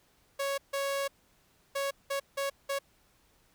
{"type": "tone bursts at uneven times", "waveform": "sawtooth", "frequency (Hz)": 554.4, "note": "C#5", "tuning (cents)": 0, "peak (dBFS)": -26, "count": 6, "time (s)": [[0.39, 0.58], [0.73, 1.08], [1.75, 1.91], [2.1, 2.2], [2.37, 2.5], [2.69, 2.79]], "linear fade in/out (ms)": 10, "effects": ["pink hiss -67 dBFS RMS until 3.54 s"]}